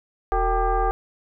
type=tone with frequency modulation; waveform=sine; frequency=370 Hz; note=F#4; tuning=in tune; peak=-18 dBFS; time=0.32-0.91 s; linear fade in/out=0 ms; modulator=411 Hz; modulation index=1.9; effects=none